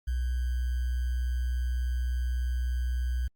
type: tone with sample-and-hold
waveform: sine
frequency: 61.74 Hz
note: B1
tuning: in tune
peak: -26 dBFS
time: 0.07-3.28 s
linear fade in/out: 10 ms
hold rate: 1575 Hz
effects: Opus 48 kbps